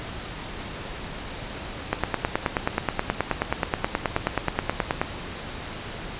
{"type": "click train", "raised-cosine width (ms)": 0.5, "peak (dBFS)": -6, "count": 30, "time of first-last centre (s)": [1.93, 5.015], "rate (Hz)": 9.4, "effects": ["pink hiss -35 dBFS RMS until 6.19 s", "resampled to 8000 Hz"]}